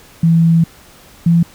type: tone pair in turn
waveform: sine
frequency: 165.6 / 168.98 Hz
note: E3 / E3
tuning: +8 / +43 cents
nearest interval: unison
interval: 35 cents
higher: second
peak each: -7 dBFS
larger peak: neither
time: 0.23-0.64 / 1.26-1.43 s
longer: first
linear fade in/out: 5 ms
effects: pink hiss -43 dBFS RMS until 1.54 s